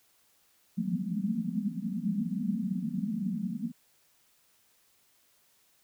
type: band-pass noise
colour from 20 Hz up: white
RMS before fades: -32 dBFS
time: 0.77-3.72 s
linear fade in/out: 20 ms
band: 170 to 240 Hz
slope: 96 dB/octave
effects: white hiss -67 dBFS RMS until 5.83 s